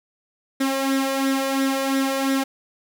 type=tone with flanger; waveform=sawtooth; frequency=270 Hz; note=C#4; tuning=45 cents flat; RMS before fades=-22 dBFS; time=0.6-2.44 s; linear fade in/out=10 ms; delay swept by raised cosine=0.53 to 1.73 ms; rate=2.9 Hz; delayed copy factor=+0.6; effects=none